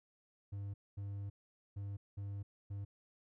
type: tone bursts at uneven times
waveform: triangle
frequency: 100 Hz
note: G2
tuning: 35 cents sharp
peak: -38 dBFS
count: 5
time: 0.52-0.74 / 0.97-1.3 / 1.76-1.97 / 2.17-2.43 / 2.7-2.85 s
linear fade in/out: 10 ms
effects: none